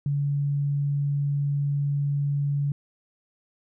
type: tone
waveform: sine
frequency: 142.6 Hz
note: C#3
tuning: 49 cents sharp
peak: -22 dBFS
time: 0.06-2.72 s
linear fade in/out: 2 ms
effects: none